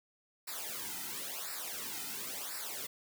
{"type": "noise with flanger", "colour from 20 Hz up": "white", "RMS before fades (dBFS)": -41, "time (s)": [0.47, 2.87], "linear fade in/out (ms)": 10, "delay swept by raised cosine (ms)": [0.31, 1.81], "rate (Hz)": 0.96, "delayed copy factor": -0.85, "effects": []}